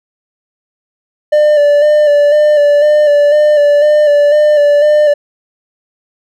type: tone with vibrato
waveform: triangle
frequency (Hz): 591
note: D5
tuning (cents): +11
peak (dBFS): -3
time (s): 1.32-5.14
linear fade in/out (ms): 10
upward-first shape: square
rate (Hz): 2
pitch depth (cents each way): 27
effects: none